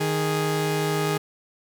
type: tone pair together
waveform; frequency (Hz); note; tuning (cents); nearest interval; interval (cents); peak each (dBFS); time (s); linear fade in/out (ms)
sawtooth; 155.34 / 414.7; D#3 / G#4; -2 / -3; octave + perfect fourth; 1699; -21; 0-1.18; 10
effects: none